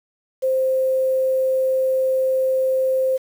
sine tone with quantisation, 523.3 Hz, C5, in tune, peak -16 dBFS, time 0.42-3.18 s, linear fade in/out 20 ms, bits 7, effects none

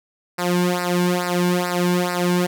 sawtooth tone with flanger, 177.8 Hz, F3, 31 cents sharp, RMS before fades -20 dBFS, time 0.38-2.47 s, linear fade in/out 10 ms, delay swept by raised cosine 0.3 to 1.6 ms, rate 2.3 Hz, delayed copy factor -0.9, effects none

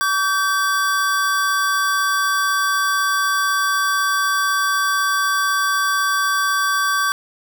square tone pair together, 1142 / 1558 Hz, D6 / G6, -49 / -11 cents, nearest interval perfect fourth, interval 538 cents, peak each -20 dBFS, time 0.01-7.12 s, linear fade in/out 0 ms, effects none

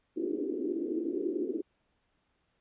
pink band-pass noise, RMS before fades -33 dBFS, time 0.16-1.62 s, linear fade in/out 20 ms, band 290 to 390 Hz, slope 48 dB/octave, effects pink hiss -75 dBFS RMS until 2.6 s + resampled to 8000 Hz

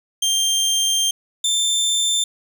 25% pulse tone pair in turn, 3174 / 3563 Hz, G7 / A7, +21 / +21 cents, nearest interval major second, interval 200 cents, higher second, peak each -13 dBFS, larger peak neither, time 0.22-1.11 / 1.44-2.24 s, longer first, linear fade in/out 5 ms, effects none

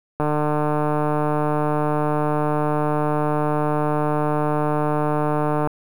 click train, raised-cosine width 1 ms, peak -8 dBFS, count 822, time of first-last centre 0.2-5.673 s, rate 150 Hz, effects 7-bit

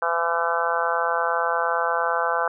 harmonic tone, 168.6 Hz, E3, 39 cents sharp, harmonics 3 / 4 / 5 / 6 / 7 / 8 / 9, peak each -28 / -28 / -28 / -28 / -28 / -28 / -28 dBFS, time 0.02-2.48 s, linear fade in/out 2 ms, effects none

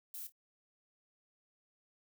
violet noise with echo, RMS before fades -45 dBFS, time 0.14-0.27 s, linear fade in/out 2 ms, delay 26 ms, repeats 2, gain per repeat -13 dB, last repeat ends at 0.322 s, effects none

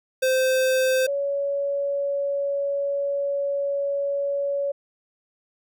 square / sine tone pair in turn, 519 / 562.4 Hz, C5 / C#5, -14 / +25 cents, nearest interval minor second, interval 139 cents, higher second, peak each -19 / -22 dBFS, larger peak first, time 0.22-1.07 / 1.07-4.72 s, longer second, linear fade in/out 10 ms, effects none

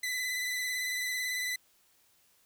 sawtooth tone with vibrato, 2002 Hz, B6, 23 cents sharp, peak -28 dBFS, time 0.03-1.56 s, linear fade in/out 5 ms, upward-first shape sine, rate 18 Hz, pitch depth 29 cents each way, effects white hiss -67 dBFS RMS until 2.45 s

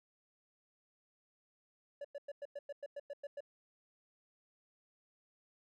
triangle tone bursts, 571 Hz, D5, 49 cents flat, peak -39 dBFS, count 11, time 2.01-3.406 s, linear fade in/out 5 ms, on 36 ms, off 100 ms, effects none

